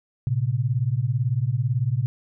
sine beating tone pair, 114.3 / 132.3 Hz, A#2 / C3, -34 / +20 cents, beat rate 18 Hz, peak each -23 dBFS, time 0.27-2.06 s, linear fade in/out 0 ms, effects none

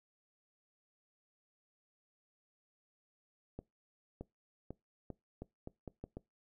accelerating click train, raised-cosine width 2 ms, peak -30 dBFS, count 9, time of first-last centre 3.59-6.17 s, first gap 620 ms, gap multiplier 0.8, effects noise-tail reverb RT60 0.2 s tail -22 dB re dry

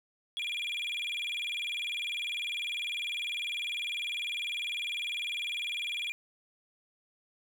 triangle tone with vibrato, 2826 Hz, F7, 20 cents sharp, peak -31 dBFS, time 0.37-6.12 s, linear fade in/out 0 ms, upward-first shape square, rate 20 Hz, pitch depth 290 cents each way, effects none

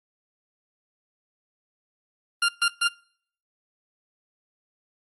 20% pulse tone bursts, 1396.9 Hz, F6, in tune, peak -14 dBFS, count 3, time 2.42-2.878 s, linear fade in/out 5 ms, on 66 ms, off 130 ms, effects noise-tail reverb RT60 0.6 s tail -25 dB re dry + AAC 32 kbps

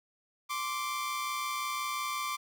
sawtooth tone pair together, 1046.5 / 1172.1 Hz, C6 / D6, 0 / -4 cents, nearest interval major second, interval 196 cents, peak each -34 / -30 dBFS, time 0.49-2.37 s, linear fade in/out 20 ms, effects none

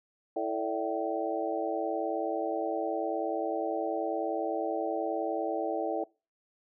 harmonic tone with a mistuned harmonic, 110.1 Hz, A2, 2 cents sharp, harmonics 3 / 4 / 5 / 6 / 7, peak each -35 / -35 / -35 / -35 / -35 dBFS, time 0.36-6.04 s, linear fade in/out 5 ms, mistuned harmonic 5, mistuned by +95 cents, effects noise-tail reverb RT60 0.3 s tail -23 dB re dry

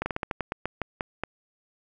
slowing click train, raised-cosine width 0.5 ms, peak -13 dBFS, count 12, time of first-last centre 0.02-1.236 s, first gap 40 ms, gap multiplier 1.19, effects none

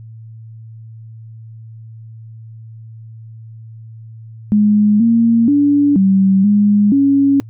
sine tone with pitch steps, 208.9 / 230.7 / 287.4 / 192.7 / 205.7 / 278.1 Hz, G#3 / A#3 / D4 / G3 / G#3 / C#4, +10 / -18 / -37 / -29 / -16 / +6 cents, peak -8 dBFS, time 4.52-7.4 s, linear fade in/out 0 ms, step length 480 ms, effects noise-tail reverb RT60 0.1 s tail -26 dB re dry + added 112 Hz sine -32 dBFS peak until 7.49 s

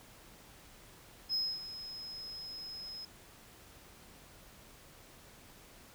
sine tone with ADSR envelope, 5120 Hz, D#8, 49 cents sharp, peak -27 dBFS, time 1.29-3.05 s, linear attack 49 ms, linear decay 250 ms, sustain -15 dB, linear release 3 ms, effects tanh soft clip ceiling -29 dBFS + pink hiss -57 dBFS RMS until 5.94 s

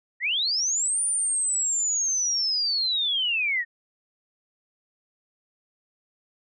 sine linear two-way sweep, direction up then down, 1815 to 9397 to 1815 Hz, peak -22 dBFS, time 0.2-3.65 s, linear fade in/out 50 ms, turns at 1.03 s, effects none

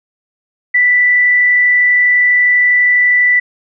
sine tone with frequency modulation, 1975.5 Hz, B6, in tune, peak -7 dBFS, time 0.74-3.4 s, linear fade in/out 10 ms, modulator 32.3 Hz, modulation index 0.4, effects none

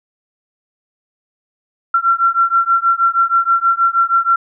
sine beating tone pair, 1359 / 1365.3 Hz, F6 / F6, -48 / -40 cents, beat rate 6.3 Hz, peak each -14 dBFS, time 1.94-4.36 s, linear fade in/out 5 ms, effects none

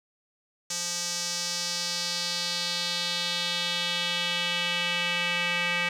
square tone with band-pass filter sweep, 174.61 Hz, F3, in tune, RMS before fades -29 dBFS, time 0.7-5.89 s, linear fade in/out 5 ms, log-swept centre 6200 to 2400 Hz, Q 2.6, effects none

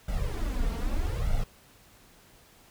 brown noise with flanger, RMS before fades -28 dBFS, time 0.08-1.44 s, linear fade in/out 5 ms, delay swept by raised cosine 1.4 to 4.4 ms, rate 0.8 Hz, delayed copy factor +0.85, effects pink hiss -57 dBFS RMS until 2.7 s

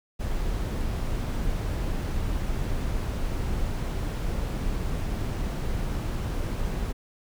brown noise, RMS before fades -28 dBFS, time 0.19-6.93 s, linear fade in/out 20 ms, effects none

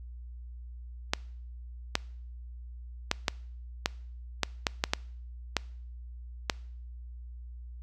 clicks, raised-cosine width 0.2 ms, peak -7 dBFS, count 11, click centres 1.135 / 1.954 / 3.114 / 3.282 / 3.859 / 4.433 / 4.668 / 4.839 / 4.935 / 5.567 / 6.498 s, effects noise-tail reverb RT60 0.6 s tail -24 dB re dry + added 60 Hz sine -41 dBFS peak until 7.82 s

